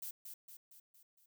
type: noise with echo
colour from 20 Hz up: violet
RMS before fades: -44 dBFS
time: 0.02-0.11 s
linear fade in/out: 5 ms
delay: 230 ms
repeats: 5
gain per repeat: -5 dB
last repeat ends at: 1.26 s
effects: none